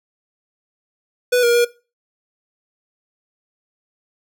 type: tone with pitch steps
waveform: square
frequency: 493.6 / 474.3 / 478.1 Hz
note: B4 / A#4 / A#4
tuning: -1 / +30 / +44 cents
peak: -13 dBFS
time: 1.32-1.65 s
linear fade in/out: 10 ms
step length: 110 ms
effects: noise-tail reverb RT60 0.3 s tail -19 dB re dry